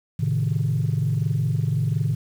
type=chord; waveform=sine; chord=A diminished; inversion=none; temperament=equal with one note detuned; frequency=110 / 134.18 / 155.56 Hz; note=A2 / C3 / Eb3; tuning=0 / +44 / 0 cents; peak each=-23 dBFS; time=0.19-2.15 s; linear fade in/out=10 ms; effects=tanh soft clip ceiling -14 dBFS + 8-bit